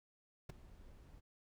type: noise with ADSR envelope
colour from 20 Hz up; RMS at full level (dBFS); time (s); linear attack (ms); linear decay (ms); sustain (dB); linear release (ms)
brown; -37; 0.49-1.21; 8; 10; -21; 24
effects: none